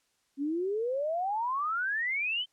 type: exponential sweep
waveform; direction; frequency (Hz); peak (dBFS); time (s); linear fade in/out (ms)
sine; up; 270.2 to 3136; -28; 0.37-2.46; 50
effects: white hiss -73 dBFS RMS until 2.52 s + low-pass 9000 Hz 12 dB/octave